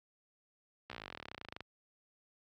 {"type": "slowing click train", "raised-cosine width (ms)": 0.3, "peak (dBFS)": -27, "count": 28, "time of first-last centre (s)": [0.9, 1.606], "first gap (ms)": 15, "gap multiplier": 1.04, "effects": ["high-pass 60 Hz 12 dB/octave", "Opus 48 kbps"]}